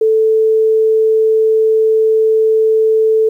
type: tone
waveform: sine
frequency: 440 Hz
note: A4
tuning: in tune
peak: -8 dBFS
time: 0.01-3.29 s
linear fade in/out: 5 ms
effects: 8-bit